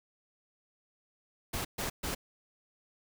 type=noise bursts; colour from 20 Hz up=pink; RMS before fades=-35 dBFS; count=3; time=1.53-2.15 s; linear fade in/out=10 ms; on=120 ms; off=130 ms; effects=none